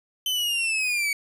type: linear sweep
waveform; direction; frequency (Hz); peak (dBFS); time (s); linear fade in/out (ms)
40% pulse; down; 3071 to 2244; -22; 0.26-1.13; 2
effects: resampled to 32000 Hz + 9-bit